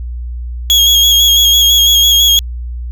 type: tone with vibrato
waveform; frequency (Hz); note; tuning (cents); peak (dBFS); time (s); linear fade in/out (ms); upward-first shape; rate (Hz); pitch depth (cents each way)
35% pulse; 3300; G#7; -12; -4; 0.7-2.39; 0; square; 6; 24
effects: added 60 Hz sine -19 dBFS peak until 2.91 s